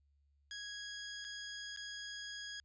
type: tone with dropouts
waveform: 15% pulse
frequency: 1656 Hz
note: G#6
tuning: 5 cents flat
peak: -37 dBFS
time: 0.51-2.6 s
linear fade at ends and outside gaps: 1 ms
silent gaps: 1.244-1.248 / 1.763-1.772 s
effects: added 71 Hz sine -70 dBFS peak until 2.64 s + resampled to 16000 Hz